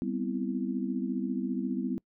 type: chord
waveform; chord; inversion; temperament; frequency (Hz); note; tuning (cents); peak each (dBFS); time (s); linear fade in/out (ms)
sine; C major seventh; second; equal; 196 / 246.9 / 261.6 / 329.6; G3 / B3 / C4 / E4; 0 / 0 / 0 / 0; -34 / -33 / -35 / -37; 0.02-1.98; 0
effects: noise-tail reverb RT60 0.1 s tail -25 dB re dry